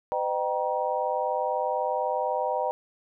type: tone cluster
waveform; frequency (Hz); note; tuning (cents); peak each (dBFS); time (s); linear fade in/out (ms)
sine; 508 / 608 / 776 / 948; B4 / D#5 / G5 / A#5; +49 / -40 / -18 / +29; -30; 0.12-2.71; 0
effects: none